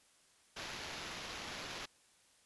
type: noise with sample-and-hold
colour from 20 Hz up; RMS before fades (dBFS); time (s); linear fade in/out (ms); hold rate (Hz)
white; -45; 0.56-1.86; 10; 8820
effects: white hiss -68 dBFS RMS until 2.45 s + resampled to 24000 Hz